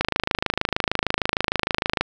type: click train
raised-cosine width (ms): 0.3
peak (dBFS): -3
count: 54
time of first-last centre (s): 0.01-2.01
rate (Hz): 26.5
effects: none